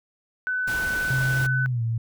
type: tone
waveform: sine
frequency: 1503 Hz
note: F#6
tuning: 27 cents sharp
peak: -23 dBFS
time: 0.47-1.66 s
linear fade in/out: 0 ms
type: noise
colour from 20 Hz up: pink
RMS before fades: -34 dBFS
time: 0.67-1.47 s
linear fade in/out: 10 ms
type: tone with pitch glide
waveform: sine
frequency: 130.81 to 114.54 Hz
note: C3 to A#2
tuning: 0 to -30 cents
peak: -22 dBFS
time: 1.1-1.98 s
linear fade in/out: 5 ms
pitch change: -230 cents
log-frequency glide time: 1.66-1.82 s
effects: none